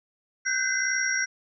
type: tone cluster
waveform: sine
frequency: 1513 / 1575 / 2042 / 5650 Hz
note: F#6 / G6 / C7 / F8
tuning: +38 / +8 / -43 / +19 cents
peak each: -29 dBFS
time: 0.45-1.26 s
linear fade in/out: 20 ms
effects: none